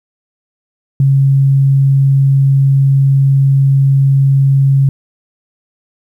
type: tone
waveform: sine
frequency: 136.8 Hz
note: C#3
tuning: 23 cents flat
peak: -6 dBFS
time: 1-4.89 s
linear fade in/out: 2 ms
effects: 8-bit